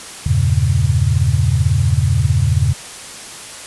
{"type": "chord", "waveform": "sine", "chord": "E diminished seventh", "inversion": "none", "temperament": "equal", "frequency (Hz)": [82.41, 98, 116.54, 138.59], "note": ["E2", "G2", "Bb2", "Db3"], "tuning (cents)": [0, 0, 0, 0], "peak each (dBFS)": -17, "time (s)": [0.26, 2.74], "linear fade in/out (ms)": 5, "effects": ["white hiss -32 dBFS RMS until 3.66 s", "resampled to 24000 Hz"]}